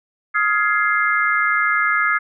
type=chord; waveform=sine; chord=F minor seventh; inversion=third; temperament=just; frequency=1257.2 / 1396.9 / 1676.3 / 2095 Hz; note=Eb6 / F6 / Ab6 / C7; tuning=+18 / 0 / +16 / +2 cents; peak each=-20 / -22 / -20 / -21 dBFS; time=0.34-2.19 s; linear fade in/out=20 ms; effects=none